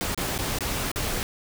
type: noise with dropouts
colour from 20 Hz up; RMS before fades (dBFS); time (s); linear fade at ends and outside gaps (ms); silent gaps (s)
pink; -28; 0.01-1.23; 0; 0.146-0.176 / 0.379-0.388 / 0.586-0.607 / 0.916-0.959
effects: none